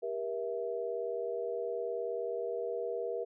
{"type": "chord", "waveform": "sine", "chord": "E diminished", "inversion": "first", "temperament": "just", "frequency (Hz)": [395.6, 474.7, 659.3], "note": ["G4", "Bb4", "E5"], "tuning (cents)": [16, 31, 0], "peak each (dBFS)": [-39, -35, -40], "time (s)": [0.02, 3.25], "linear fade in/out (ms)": 20, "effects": []}